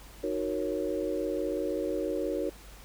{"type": "chord", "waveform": "sine", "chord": "D# minor seventh", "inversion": "none", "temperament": "equal with one note detuned", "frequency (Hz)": [311.1, 370, 466.2, 552.1], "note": ["D#4", "F#4", "A#4", "C#5"], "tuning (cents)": [0, 0, 0, -7], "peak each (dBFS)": -34, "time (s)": [0.23, 2.5], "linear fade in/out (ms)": 10, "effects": ["added 50 Hz sine -49 dBFS peak until 2.84 s", "pink hiss -52 dBFS RMS until 2.84 s"]}